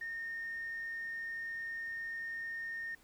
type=tone with frequency modulation; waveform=sine; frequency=1833 Hz; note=A#6; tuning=30 cents flat; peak=-37 dBFS; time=0.01-2.95 s; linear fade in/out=5 ms; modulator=29.4 Hz; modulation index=0.25; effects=tanh soft clip ceiling -34 dBFS + pink hiss -65 dBFS RMS until 3.03 s